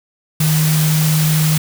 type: tone in noise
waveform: sine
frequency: 155.5 Hz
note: D#3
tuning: 1 cent flat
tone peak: -12 dBFS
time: 0.4-1.58 s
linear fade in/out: 5 ms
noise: white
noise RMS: -21 dBFS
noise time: 0.4-1.58 s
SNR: +6 dB
effects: none